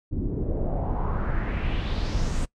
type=noise with low-pass filter sweep; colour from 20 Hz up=brown; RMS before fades=-26 dBFS; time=0.11-2.46 s; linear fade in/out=20 ms; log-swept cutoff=260 to 8500 Hz; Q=2.8; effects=noise-tail reverb RT60 0.1 s tail -21 dB re dry